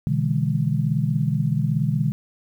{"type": "chord", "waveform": "sine", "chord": "E dominant seventh", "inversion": "second", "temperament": "just", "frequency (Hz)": [123.61, 148.33, 164.81, 206], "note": ["B2", "D3", "E3", "G#3"], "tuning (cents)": [2, 18, 0, -14], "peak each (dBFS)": [-24, -22, -26, -27], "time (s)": [0.07, 2.12], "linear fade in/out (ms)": 0, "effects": ["9-bit"]}